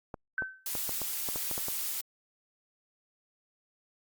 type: clicks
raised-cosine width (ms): 1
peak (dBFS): -24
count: 10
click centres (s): 0.142 / 0.422 / 0.753 / 0.893 / 1.017 / 1.288 / 1.359 / 1.513 / 1.579 / 1.684
type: tone with exponential decay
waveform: sine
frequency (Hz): 1536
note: G6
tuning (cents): -36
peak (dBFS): -26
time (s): 0.38-0.66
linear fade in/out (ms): 1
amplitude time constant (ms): 60
type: noise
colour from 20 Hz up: blue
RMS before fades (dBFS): -34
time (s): 0.66-2.01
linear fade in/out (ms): 2
effects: Opus 48 kbps